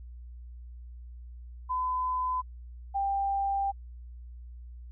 sine tone pair in turn, 1012 / 791.2 Hz, B5 / G5, +42 / +16 cents, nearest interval major third, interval 426 cents, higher first, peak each -27 / -26 dBFS, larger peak second, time 1.69-2.42 / 2.94-3.72 s, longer second, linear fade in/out 20 ms, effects added 60 Hz sine -42 dBFS peak until 4.91 s

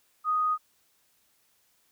sine tone, 1244.5 Hz, D#6, in tune, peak -23 dBFS, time 0.24-0.58 s, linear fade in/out 50 ms, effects white hiss -68 dBFS RMS until 1.91 s

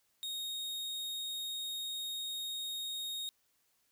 40% pulse tone, 3729 Hz, A#7, in tune, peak -36 dBFS, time 0.23-3.29 s, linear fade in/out 0 ms, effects white hiss -75 dBFS RMS until 3.91 s

